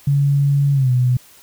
sine tone with pitch glide, 141.3 to 125.16 Hz, C#3 to B2, +34 to +24 cents, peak -12 dBFS, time 0.07-1.17 s, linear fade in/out 5 ms, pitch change -210 cents, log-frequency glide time 0.73-0.91 s, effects white hiss -47 dBFS RMS until 1.42 s

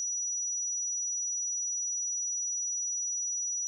sine tone, 5860 Hz, F#8, 18 cents flat, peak -30 dBFS, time 0-3.67 s, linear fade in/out 0 ms, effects none

